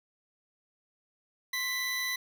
25% pulse tone pair together, 1051.5 / 1985 Hz, C6 / B6, +8 / +8 cents, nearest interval major seventh, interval 1100 cents, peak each -38 / -27 dBFS, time 1.53-2.16 s, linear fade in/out 5 ms, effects none

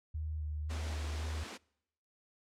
sine tone with vibrato, 76.7 Hz, D#2, 24 cents flat, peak -35 dBFS, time 0.14-1.44 s, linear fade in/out 10 ms, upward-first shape square, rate 1.9 Hz, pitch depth 21 cents each way
pink high-pass noise, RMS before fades -46 dBFS, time 0.69-1.58 s, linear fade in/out 20 ms, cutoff 190 Hz, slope 96 dB/octave
effects noise-tail reverb RT60 0.8 s tail -26 dB re dry + low-pass 7000 Hz 12 dB/octave

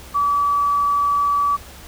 sine tone, 1148 Hz, D6, 40 cents flat, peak -15 dBFS, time 0.14-1.57 s, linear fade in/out 20 ms, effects added 67 Hz sine -43 dBFS peak until 1.87 s + pink hiss -41 dBFS RMS until 1.87 s

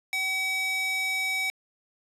square tone with high-pass filter, 760 Hz, F#5, 46 cents sharp, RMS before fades -28 dBFS, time 0.13-1.5 s, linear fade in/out 0 ms, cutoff 1900 Hz, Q 3.3, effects resampled to 32000 Hz + 9-bit

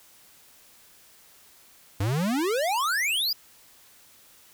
square exponential sweep, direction up, 92.5 to 5080 Hz, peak -24 dBFS, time 2-3.33 s, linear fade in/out 5 ms, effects white hiss -55 dBFS RMS until 4.53 s

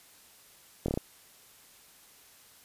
slowing click train, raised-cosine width 2 ms, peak -16 dBFS, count 5, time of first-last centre 0.86-0.975 s, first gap 23 ms, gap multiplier 1.15, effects white hiss -57 dBFS RMS until 2.64 s + resampled to 32000 Hz

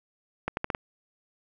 accelerating click train, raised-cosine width 0.5 ms, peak -13 dBFS, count 5, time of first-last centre 0.48-0.749 s, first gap 91 ms, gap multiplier 0.8, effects none

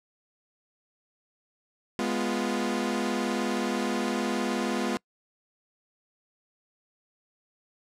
sawtooth chord, F diminished, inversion first, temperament equal, 207.7 / 246.9 / 349.2 Hz, Ab3 / Cb4 / F4, 0 / 0 / 0 cents, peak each -27 / -26 / -28 dBFS, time 1.99-4.97 s, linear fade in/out 0 ms, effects noise-tail reverb RT60 0.1 s tail -26 dB re dry + low-pass 9000 Hz 12 dB/octave

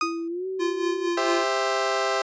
35% pulse tone with exponential decay, 1244.5 Hz, D#6, in tune, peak -18 dBFS, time 0.01-0.28 s, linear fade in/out 2 ms, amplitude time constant 57 ms
sine tone with pitch glide, 333.5 to 378.7 Hz, E4 to F#4, +20 to +40 cents, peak -27 dBFS, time 0.02-1.09 s, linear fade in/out 10 ms, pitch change +220 cents, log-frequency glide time 0.28-0.47 s
square tone with tremolo, 345.6 Hz, F4, 18 cents flat, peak -23 dBFS, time 0.59-1.45 s, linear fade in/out 20 ms, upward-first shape sine, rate 4.4 Hz, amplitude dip 65%
20% pulse chord, C major, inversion second, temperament equal with one note detuned, 397.5 / 523.3 / 659.3 Hz, G4 / C5 / E5, +24 / 0 / 0 cents, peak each -22 / -23 / -21 dBFS, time 1.17-2.22 s, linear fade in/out 5 ms
effects resampled to 16000 Hz

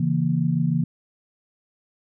sine chord, A# diminished, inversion first, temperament equal, 138.59 / 164.81 / 233.1 Hz, C#3 / E3 / A#3, 0 / 0 / 0 cents, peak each -24 / -21 / -26 dBFS, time 0-0.84 s, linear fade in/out 5 ms, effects none

